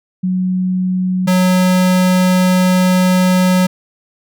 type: tone pair in turn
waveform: sine / square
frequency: 184.3 / 183.54 Hz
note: F#3 / F#3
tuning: -7 / -14 cents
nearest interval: unison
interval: 7 cents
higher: first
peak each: -13 / -10 dBFS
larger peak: second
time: 0.23-1.27 / 1.27-3.67 s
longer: second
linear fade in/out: 10 ms
effects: none